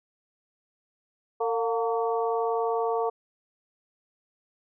harmonic tone with a mistuned harmonic, 227.6 Hz, A#3, 41 cents flat, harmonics 2 / 3 / 4 / 5, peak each -26 / -30 / -32 / -34 dBFS, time 1.4-3.1 s, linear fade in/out 10 ms, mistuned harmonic 3, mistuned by +61 cents, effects none

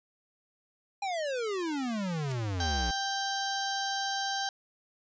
square exponential sweep, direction down, 819 to 56.4 Hz, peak -31 dBFS, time 1.02-2.91 s, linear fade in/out 5 ms
white noise with exponential growth, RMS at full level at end -38 dBFS, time 2.23-2.32 s, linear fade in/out 2 ms, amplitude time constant 18 ms
harmonic tone, 786 Hz, G5, 4 cents sharp, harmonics 1 / 2 / 4 / 5 / 6 / 7 / 8, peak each -33 / -36 / -39 / -40 / -41 / -41 / -42 dBFS, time 2.6-4.49 s, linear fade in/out 2 ms
effects resampled to 16000 Hz

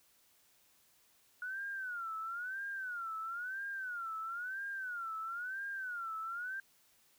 sine tone with vibrato, 1451 Hz, F#6, 34 cents flat, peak -38 dBFS, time 1.42-6.6 s, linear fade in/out 2 ms, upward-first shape sine, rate 1 Hz, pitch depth 180 cents each way, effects white hiss -69 dBFS RMS until 7.18 s

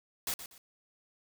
white noise with echo, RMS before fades -34 dBFS, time 0.27-0.34 s, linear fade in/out 2 ms, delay 120 ms, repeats 2, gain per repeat -11 dB, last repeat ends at 0.58 s, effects none

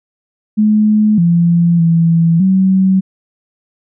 sine tone with pitch steps, 213 / 170.7 / 166.2 / 189.6 Hz, G#3 / F3 / E3 / F#3, +44 / -39 / +15 / +43 cents, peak -7 dBFS, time 0.57-3.01 s, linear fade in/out 20 ms, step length 610 ms, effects none

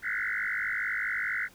sine tone with frequency modulation, 1760 Hz, A6, in tune, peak -28 dBFS, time 0.02-1.49 s, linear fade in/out 50 ms, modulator 52.3 Hz, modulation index 6.4, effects pink hiss -57 dBFS RMS until 1.54 s

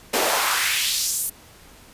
pink noise with high-pass filter sweep, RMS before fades -22 dBFS, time 0.13-1.3 s, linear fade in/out 10 ms, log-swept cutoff 390 to 11000 Hz, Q 1.7, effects pink hiss -48 dBFS RMS until 1.93 s + resampled to 32000 Hz

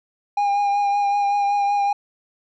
triangle tone with vibrato, 810 Hz, G#5, 43 cents flat, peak -15 dBFS, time 0.37-1.93 s, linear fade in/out 5 ms, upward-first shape triangle, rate 5.3 Hz, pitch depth 24 cents each way, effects resampled to 16000 Hz

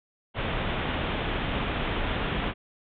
pink low-pass noise, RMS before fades -29 dBFS, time 0.34-2.54 s, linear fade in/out 50 ms, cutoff 3600 Hz, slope 96 dB/octave, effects none

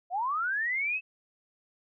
sine linear sweep, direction up, 676 to 2637 Hz, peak -27 dBFS, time 0.1-1.01 s, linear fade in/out 50 ms, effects none

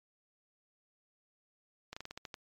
slowing click train, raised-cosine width 0.2 ms, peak -25 dBFS, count 8, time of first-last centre 1.93-2.342 s, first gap 35 ms, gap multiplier 1.17, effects MP3 96 kbps

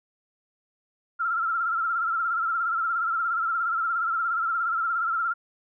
sine tone with vibrato, 1352 Hz, E6, 43 cents sharp, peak -23 dBFS, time 1.19-5.34 s, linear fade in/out 20 ms, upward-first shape sine, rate 17 Hz, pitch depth 71 cents each way, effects none

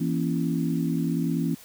harmonic tone with a mistuned harmonic, 55.5 Hz, A1, 16 cents sharp, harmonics 3 / 4 / 5 / 6, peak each -26 / -29 / -28 / -34 dBFS, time 0-1.55 s, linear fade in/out 10 ms, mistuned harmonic 4, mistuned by +110 cents, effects white hiss -49 dBFS RMS until 1.64 s

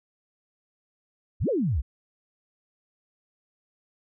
sine exponential two-way sweep, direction up then down, 54.1 to 587.3 to 54.1 Hz, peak -22 dBFS, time 1.4-1.82 s, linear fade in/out 20 ms, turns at 1.49 s, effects none

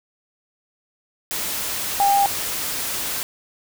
sine tone in noise, 800 Hz, G5, 35 cents sharp, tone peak -14 dBFS, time 2-2.26 s, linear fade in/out 0 ms, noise white, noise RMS -26 dBFS, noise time 1.31-3.23 s, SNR +9 dB, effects none

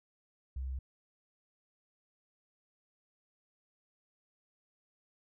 sine tone, 65.41 Hz, C2, in tune, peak -35 dBFS, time 0.56-0.79 s, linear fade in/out 5 ms, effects none

